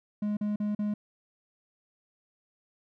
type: tone bursts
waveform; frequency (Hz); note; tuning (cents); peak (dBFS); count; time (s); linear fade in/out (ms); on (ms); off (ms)
triangle; 208.6; G#3; +8; -25; 4; 0.22-0.94; 5; 150; 40
effects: none